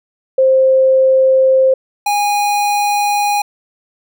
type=tone pair in turn; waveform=sine / square; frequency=526 / 821.5 Hz; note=C5 / G#5; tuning=+9 / -19 cents; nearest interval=minor sixth; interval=772 cents; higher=second; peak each=-7 / -13 dBFS; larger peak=first; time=0.38-1.74 / 2.06-3.42 s; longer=neither; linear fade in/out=5 ms; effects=none